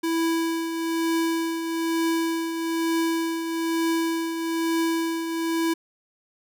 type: tone with tremolo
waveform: square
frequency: 329.6 Hz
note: E4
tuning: in tune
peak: -21 dBFS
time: 0.03-5.74 s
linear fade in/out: 10 ms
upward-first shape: triangle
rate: 1.1 Hz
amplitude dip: 55%
effects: none